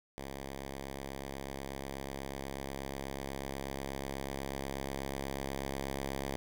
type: tone with level ramp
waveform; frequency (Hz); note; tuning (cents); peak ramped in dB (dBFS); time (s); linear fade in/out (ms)
5% pulse; 68.2; C#2; -28; -30 to -24; 0.18-6.36; 0
effects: none